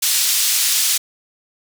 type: band-pass noise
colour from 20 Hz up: pink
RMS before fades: -17 dBFS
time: 0.02-0.98 s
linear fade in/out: 10 ms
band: 4100 to 16000 Hz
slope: 12 dB/octave
effects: none